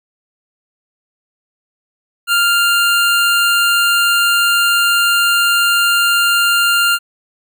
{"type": "tone", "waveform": "25% pulse", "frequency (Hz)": 1396.9, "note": "F6", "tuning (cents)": 0, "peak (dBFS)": -7, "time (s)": [2.27, 6.99], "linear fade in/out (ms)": 50, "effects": []}